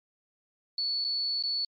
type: tone with dropouts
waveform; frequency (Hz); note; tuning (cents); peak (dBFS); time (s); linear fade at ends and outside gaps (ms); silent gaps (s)
sine; 4435; C#8; 0; -27; 0.78-1.65; 2; 1.043-1.047 / 1.426-1.436
effects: MP3 48 kbps

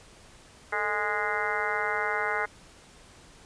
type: harmonic tone with a mistuned harmonic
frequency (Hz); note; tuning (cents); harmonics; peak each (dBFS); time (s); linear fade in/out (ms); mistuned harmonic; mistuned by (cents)
207.7; G#3; 0; 2 / 3 / 4 / 5 / 6 / 7 / 8 / 9 / 10; -35 / -38 / -33 / -37 / -35 / -32 / -37 / -36 / -34; 0.72-2.46; 10; 2; +97
effects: pink hiss -53 dBFS RMS until 3.45 s + resampled to 22050 Hz

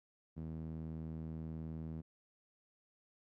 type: tone with band-pass filter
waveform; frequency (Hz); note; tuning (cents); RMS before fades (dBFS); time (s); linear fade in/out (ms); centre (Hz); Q
sawtooth; 80.1; E2; -49; -44; 0.36-2.02; 20; 190; 1.6
effects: none

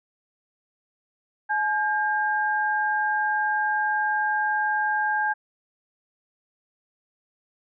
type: tone pair together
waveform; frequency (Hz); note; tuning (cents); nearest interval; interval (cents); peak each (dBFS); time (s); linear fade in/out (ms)
sine; 850 / 1604.6; G#5 / G6; +40 / +40; major seventh; 1100; -24; 1.49-5.34; 20
effects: none

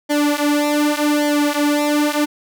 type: tone with flanger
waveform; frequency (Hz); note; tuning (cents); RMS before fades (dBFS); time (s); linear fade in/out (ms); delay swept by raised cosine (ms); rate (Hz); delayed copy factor
sawtooth; 294.6; D4; +6; -17; 0.09-2.26; 20; 0.76 to 6.16; 0.86; -0.9
effects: none

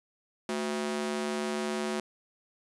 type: ring-modulated tone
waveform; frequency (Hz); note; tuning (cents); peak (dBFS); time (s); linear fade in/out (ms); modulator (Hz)
sawtooth; 293.7; D4; 0; -23; 0.49-2; 2; 75.2
effects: resampled to 24000 Hz

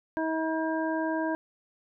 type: harmonic tone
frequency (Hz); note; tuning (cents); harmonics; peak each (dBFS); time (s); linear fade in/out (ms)
320; D#4; +49; 1 / 2 / 3 / 5; -29 / -32 / -34 / -36; 0.17-1.35; 0
effects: none

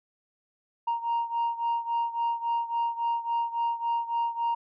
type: beating tone pair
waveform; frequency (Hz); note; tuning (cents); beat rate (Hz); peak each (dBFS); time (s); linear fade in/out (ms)
sine; 932.3 / 935.9; A#5 / A#5; 0 / +7; 3.6; -26 / -29; 0.87-4.55; 10
effects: tanh soft clip ceiling -22 dBFS

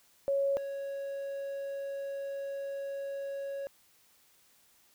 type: tone pair in turn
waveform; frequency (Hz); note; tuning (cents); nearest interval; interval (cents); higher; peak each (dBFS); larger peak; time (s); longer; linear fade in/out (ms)
sine / triangle; 554 / 554; C#5 / C#5; -1 / -1; unison; 0; neither; -26 / -33; first; 0.28-0.57 / 0.57-3.67; second; 0
effects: white hiss -65 dBFS RMS until 4.94 s

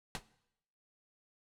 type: noise with exponential decay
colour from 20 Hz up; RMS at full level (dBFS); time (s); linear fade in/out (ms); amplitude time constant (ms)
pink; -33; 0.15-0.23; 0; 17
effects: noise-tail reverb RT60 0.8 s tail -18 dB re dry + low-pass 9000 Hz 12 dB/octave

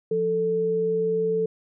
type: tone pair together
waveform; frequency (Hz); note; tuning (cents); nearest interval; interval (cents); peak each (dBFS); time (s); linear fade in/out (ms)
sine; 175.3 / 441.7; F3 / A4; +7 / +7; octave + major third; 1600; -31 / -21; 0.11-1.46; 5
effects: none

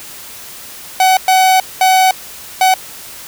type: tone bursts at uneven times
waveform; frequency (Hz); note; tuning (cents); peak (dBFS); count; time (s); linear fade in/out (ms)
45% pulse; 752; F#5; +28; -7; 4; 1-1.17 / 1.28-1.6 / 1.81-2.11 / 2.61-2.74; 2
effects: white hiss -32 dBFS RMS until 3.27 s

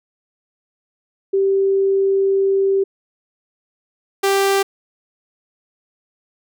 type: tone pair in turn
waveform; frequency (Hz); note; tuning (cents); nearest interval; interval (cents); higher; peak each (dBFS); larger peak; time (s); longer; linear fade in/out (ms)
sine / sawtooth; 390 / 392.9; G4 / G4; -9 / +4; unison; 13; second; -13 / -10; second; 1.33-2.84 / 4.23-4.63; first; 10
effects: none

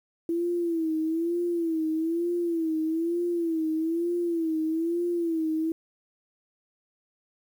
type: tone with vibrato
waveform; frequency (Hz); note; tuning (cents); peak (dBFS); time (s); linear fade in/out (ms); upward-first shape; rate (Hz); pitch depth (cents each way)
sine; 331.6; E4; +10; -24; 0.29-5.72; 2; sine; 1.1; 87
effects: 9-bit

